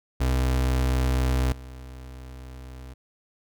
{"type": "tone with level steps", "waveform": "35% pulse", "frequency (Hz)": 64, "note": "C2", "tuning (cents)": -38, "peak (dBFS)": [-19, -37], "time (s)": [0.2, 2.94], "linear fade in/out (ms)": 10, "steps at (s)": 1.52, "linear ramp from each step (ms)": 2, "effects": []}